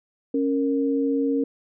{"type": "tone pair together", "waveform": "sine", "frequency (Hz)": [275.8, 463.8], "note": ["C#4", "A#4"], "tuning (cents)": [-9, -9], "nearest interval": "major sixth", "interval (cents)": 900, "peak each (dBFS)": [-21, -25], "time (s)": [0.34, 1.44], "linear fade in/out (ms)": 5, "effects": []}